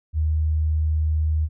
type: tone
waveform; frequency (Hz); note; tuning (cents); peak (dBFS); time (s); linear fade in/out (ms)
sine; 77.78; D#2; 0; -18; 0.13-1.49; 50
effects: none